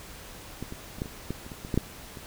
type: clicks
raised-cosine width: 3 ms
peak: -21 / -24 / -29 / -17 / -27 / -17 / -30 / -27 / -24 / -14 / -9 / -28 dBFS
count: 12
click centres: 0.626 / 0.724 / 0.985 / 1.019 / 1.058 / 1.306 / 1.465 / 1.518 / 1.649 / 1.742 / 1.776 / 2.172 s
effects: pink hiss -45 dBFS RMS until 2.26 s